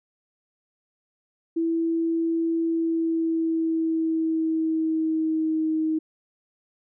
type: tone with pitch glide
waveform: sine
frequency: 330 to 315.5 Hz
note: E4 to D#4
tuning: +2 to +24 cents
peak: -21 dBFS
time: 1.56-5.99 s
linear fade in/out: 10 ms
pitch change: -78 cents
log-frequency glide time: 2.64-5.7 s
effects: none